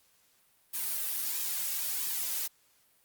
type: noise with flanger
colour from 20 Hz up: blue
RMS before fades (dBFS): -33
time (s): 0.73-2.48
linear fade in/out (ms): 20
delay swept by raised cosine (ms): 1.4 to 2.9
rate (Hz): 1.5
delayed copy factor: -0.65
effects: white hiss -67 dBFS RMS until 3.04 s + Opus 48 kbps